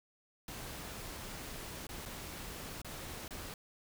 pink noise with dropouts, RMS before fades -45 dBFS, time 0.48-3.54 s, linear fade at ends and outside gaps 2 ms, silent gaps 1.869-1.89 / 2.054-2.058 / 2.817-2.846 / 3.28-3.307 s, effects none

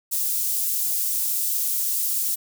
white high-pass noise, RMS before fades -24 dBFS, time 0.11-2.36 s, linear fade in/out 20 ms, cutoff 8100 Hz, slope 12 dB/octave, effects none

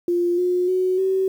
sine tone with pitch steps, 349.2 / 359.4 / 370 / 380.8 Hz, F4 / F4 / F#4 / F#4, 0 / +50 / 0 / +50 cents, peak -17 dBFS, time 0.08-1.28 s, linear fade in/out 2 ms, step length 300 ms, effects 8-bit

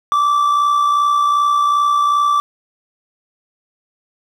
triangle tone with amplitude modulation, 1165 Hz, D6, 14 cents flat, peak -8 dBFS, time 0.12-2.4 s, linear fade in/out 0 ms, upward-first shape sine, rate 62.6 Hz, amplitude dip 40%, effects none

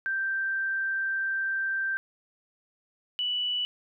sine tone pair in turn, 1568 / 2960 Hz, G6 / F#7, 0 / 0 cents, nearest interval major seventh, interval 1100 cents, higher second, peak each -26 dBFS, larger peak neither, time 0.06-1.97 / 3.19-3.65 s, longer first, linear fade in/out 0 ms, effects none

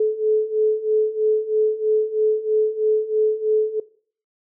sine beating tone pair, 429.8 / 432.9 Hz, A4 / A4, -41 / -28 cents, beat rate 3.1 Hz, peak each -22 / -19 dBFS, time 0-3.8 s, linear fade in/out 5 ms, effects noise-tail reverb RT60 0.5 s tail -20 dB re dry

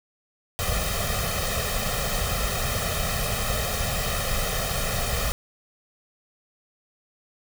pink noise with comb filter, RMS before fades -26 dBFS, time 0.59-5.32 s, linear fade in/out 0 ms, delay 1.6 ms, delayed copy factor +1, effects none

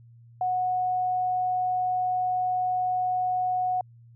sine tone, 734 Hz, F#5, 14 cents flat, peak -23 dBFS, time 0.41-3.81 s, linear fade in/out 2 ms, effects added 117 Hz sine -49 dBFS peak until 4.15 s

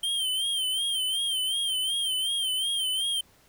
square tone with vibrato, 3136 Hz, G7, in tune, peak -26 dBFS, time 0.03-3.21 s, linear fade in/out 5 ms, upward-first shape sine, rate 2.7 Hz, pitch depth 73 cents each way, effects pink hiss -60 dBFS RMS until 3.48 s

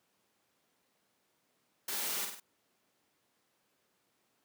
white noise with echo, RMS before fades -37 dBFS, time 1.88-2.25 s, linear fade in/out 5 ms, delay 50 ms, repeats 3, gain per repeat -5 dB, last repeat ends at 2.4 s, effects pink hiss -75 dBFS RMS until 4.44 s + high-pass 200 Hz 12 dB/octave

